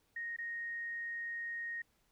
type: tone with dropouts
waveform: sine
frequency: 1864.7 Hz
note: A#6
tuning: in tune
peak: -38 dBFS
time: 0.16-1.82 s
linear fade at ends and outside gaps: 5 ms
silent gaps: 0.365-0.385 s
effects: pink hiss -75 dBFS RMS until 2.11 s